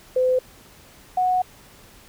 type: tone pair in turn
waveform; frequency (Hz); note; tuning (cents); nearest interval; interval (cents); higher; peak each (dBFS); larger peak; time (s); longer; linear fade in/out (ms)
sine; 510 / 735; C5 / F#5; -44 / -12; tritone; 632; second; -16 / -17; first; 0.16-0.39 / 1.17-1.42; second; 5
effects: pink hiss -49 dBFS RMS until 2.08 s